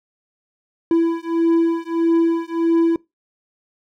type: beating tone pair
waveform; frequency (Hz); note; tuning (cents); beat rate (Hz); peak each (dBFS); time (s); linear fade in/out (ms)
triangle; 331.8 / 333.4; E4 / E4; +11 / +20; 1.6; -16; 0.91-2.96; 2
effects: noise-tail reverb RT60 0.2 s tail -22 dB re dry